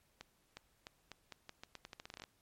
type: accelerating click train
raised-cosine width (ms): 0.2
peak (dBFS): -30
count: 18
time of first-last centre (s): 0.21-2.238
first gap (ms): 360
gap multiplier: 0.83
effects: pink hiss -74 dBFS RMS until 2.41 s + MP3 64 kbps